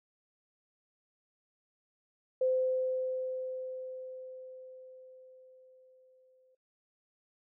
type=tone with exponential decay; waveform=sine; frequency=515 Hz; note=C5; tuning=28 cents flat; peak=-25 dBFS; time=2.41-6.55 s; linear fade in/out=5 ms; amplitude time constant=900 ms; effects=noise-tail reverb RT60 0.1 s tail -17 dB re dry